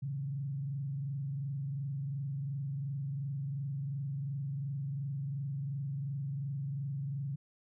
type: tone with frequency modulation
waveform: sine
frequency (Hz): 138.59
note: C#3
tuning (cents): 0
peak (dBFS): -34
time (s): 0.02-7.36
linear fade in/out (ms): 10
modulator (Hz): 22.8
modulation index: 0.56
effects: none